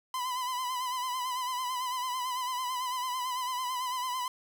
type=tone with vibrato; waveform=45% pulse; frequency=1008 Hz; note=B5; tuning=35 cents sharp; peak=-31 dBFS; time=0.14-4.28 s; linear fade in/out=2 ms; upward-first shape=sine; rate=9 Hz; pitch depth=53 cents each way; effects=none